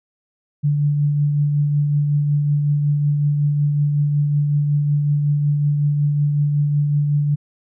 sine tone with tremolo, 146.1 Hz, D3, 9 cents flat, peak -13 dBFS, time 0.63-7.36 s, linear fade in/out 20 ms, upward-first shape triangle, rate 5.4 Hz, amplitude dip 35%, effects none

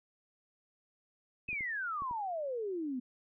sine exponential sweep, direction down, 2602 to 242.1 Hz, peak -34 dBFS, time 1.48-3 s, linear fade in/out 10 ms
clicks, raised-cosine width 3 ms, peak -37 dBFS, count 5, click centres 1.489 / 1.53 / 1.608 / 2.021 / 2.111 s
effects none

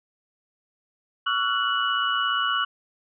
sine tone cluster, 1127 / 1353 / 1470 / 2942 Hz, C#6 / E6 / F#6 / F#7, +28 / +45 / -12 / -11 cents, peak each -27 dBFS, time 1.26-2.65 s, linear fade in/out 10 ms, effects none

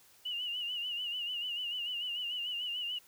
sine tone with vibrato, 2896 Hz, F#7, 38 cents flat, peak -34 dBFS, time 0.25-2.99 s, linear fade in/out 10 ms, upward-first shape sine, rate 6.8 Hz, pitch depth 69 cents each way, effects white hiss -62 dBFS RMS until 3.07 s

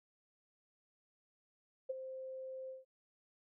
sine tone with ADSR envelope, 523.3 Hz, C5, in tune, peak -33 dBFS, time 1.89-2.85 s, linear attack 12 ms, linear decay 20 ms, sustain -10 dB, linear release 160 ms, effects none

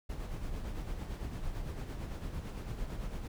brown noise with tremolo, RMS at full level -37 dBFS, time 0.09-3.28 s, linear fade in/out 10 ms, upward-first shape sine, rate 8.9 Hz, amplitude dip 45%, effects none

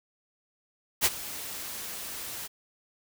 white noise with ADSR envelope, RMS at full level -21 dBFS, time 1.01-2.48 s, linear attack 42 ms, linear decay 39 ms, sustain -17 dB, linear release 22 ms, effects none

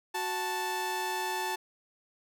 sawtooth tone pair together, 370 / 880 Hz, F#4 / A5, 0 / 0 cents, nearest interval octave + minor third, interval 1500 cents, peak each -33 / -28 dBFS, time 0.14-1.56 s, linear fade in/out 10 ms, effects none

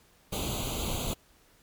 pink noise with comb filter, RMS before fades -32 dBFS, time 0.32-1.14 s, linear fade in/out 10 ms, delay 0.28 ms, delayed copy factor +0.95, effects pink hiss -62 dBFS RMS until 1.62 s + MP3 96 kbps

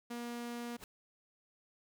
sawtooth tone, 238.3 Hz, A#3, 38 cents sharp, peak -36 dBFS, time 0.1-0.77 s, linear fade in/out 10 ms
pink noise with exponential growth, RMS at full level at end -44 dBFS, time 0.75-0.84 s, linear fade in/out 1 ms, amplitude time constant 19 ms
effects none

